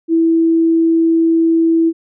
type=tone; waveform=sine; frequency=328.7 Hz; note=E4; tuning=5 cents flat; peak=-9 dBFS; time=0.08-1.93 s; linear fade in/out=50 ms; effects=none